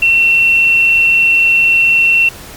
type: tone with amplitude modulation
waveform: sine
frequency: 2712 Hz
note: E7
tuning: 49 cents sharp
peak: -5 dBFS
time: 0.02-2.29 s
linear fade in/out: 5 ms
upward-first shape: sine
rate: 157 Hz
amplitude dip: 25%
effects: pink hiss -32 dBFS RMS until 2.56 s + MP3 96 kbps